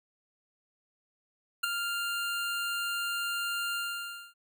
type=tone with ADSR envelope; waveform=25% pulse; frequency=1396.9 Hz; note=F6; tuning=in tune; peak=-20 dBFS; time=1.63-4.34 s; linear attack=10 ms; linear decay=10 ms; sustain=-7 dB; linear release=590 ms; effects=none